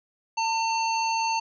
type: harmonic tone with a mistuned harmonic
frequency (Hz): 902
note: A5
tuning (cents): +43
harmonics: 1 / 3 / 5 / 7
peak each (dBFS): -24 / -31 / -34 / -37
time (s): 0.37-1.4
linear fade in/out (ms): 10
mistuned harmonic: 5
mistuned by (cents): -18
effects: none